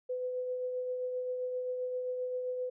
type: tone with tremolo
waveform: sine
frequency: 503 Hz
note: B4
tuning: 32 cents sharp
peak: -31 dBFS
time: 0.09-2.7 s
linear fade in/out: 10 ms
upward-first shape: triangle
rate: 7.6 Hz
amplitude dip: 35%
effects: none